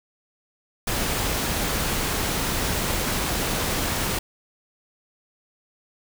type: noise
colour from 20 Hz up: pink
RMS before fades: -25 dBFS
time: 0.87-4.19 s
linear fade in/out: 5 ms
effects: none